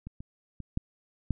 clicks, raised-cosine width 5 ms, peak -27 / -29 / -27 / -16 / -15 dBFS, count 5, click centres 0.07 / 0.205 / 0.603 / 0.774 / 1.307 s, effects none

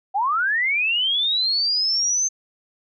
sine linear sweep, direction up, 740 to 6300 Hz, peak -18 dBFS, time 0.14-2.29 s, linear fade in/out 20 ms, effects none

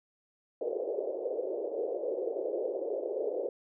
white band-pass noise, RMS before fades -34 dBFS, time 0.61-3.49 s, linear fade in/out 2 ms, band 380 to 560 Hz, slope 48 dB/octave, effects none

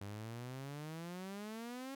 sawtooth exponential sweep, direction up, 98 to 275.4 Hz, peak -40 dBFS, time 0.01-1.95 s, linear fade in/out 5 ms, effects none

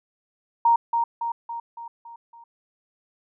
sine tone with echo, 932.3 Hz, A#5, in tune, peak -14 dBFS, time 0.65-0.76 s, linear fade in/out 5 ms, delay 280 ms, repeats 6, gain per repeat -5 dB, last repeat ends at 2.44 s, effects none

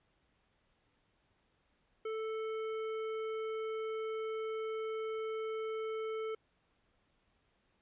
sine tone with tanh clipping, 440 Hz, A4, in tune, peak -38 dBFS, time 2.05-6.35 s, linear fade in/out 5 ms, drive 16 dB, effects pink hiss -75 dBFS RMS until 7.81 s + resampled to 8000 Hz

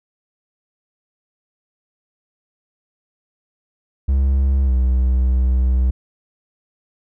triangle tone with pitch glide, 67.5 to 63.34 Hz, C#2 to B1, -45 to +44 cents, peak -11 dBFS, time 4.08-5.91 s, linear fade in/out 10 ms, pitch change -111 cents, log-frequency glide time 4.65-4.71 s, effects none

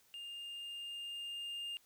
triangle tone with level ramp, 2812 Hz, F7, 11 cents sharp, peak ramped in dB -43 to -38 dBFS, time 0.14-1.77 s, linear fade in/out 0 ms, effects white hiss -69 dBFS RMS until 1.85 s

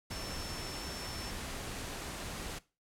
sine tone in noise, 5400 Hz, E8, 41 cents sharp, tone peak -47 dBFS, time 0.11-1.31 s, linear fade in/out 10 ms, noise pink, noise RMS -41 dBFS, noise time 0.1-2.59 s, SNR -9 dB, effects noise-tail reverb RT60 0.3 s tail -19 dB re dry + low-pass 11000 Hz 12 dB/octave

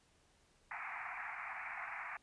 white band-pass noise, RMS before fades -45 dBFS, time 0.71-2.17 s, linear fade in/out 2 ms, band 700 to 2400 Hz, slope 96 dB/octave, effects pink hiss -71 dBFS RMS until 2.22 s + resampled to 22050 Hz

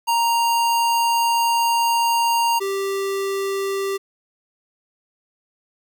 square tone pair in turn, 932.3 / 392 Hz, A#5 / G4, 0 / 0 cents, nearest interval octave + minor third, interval 1500 cents, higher first, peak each -17 / -22 dBFS, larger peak first, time 0.07-2.6 / 2.6-3.98 s, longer first, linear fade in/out 20 ms, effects 9-bit

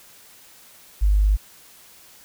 sine tone, 50.7 Hz, G#1, 41 cents flat, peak -14 dBFS, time 1.01-1.37 s, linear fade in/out 20 ms, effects white hiss -49 dBFS RMS until 2.24 s

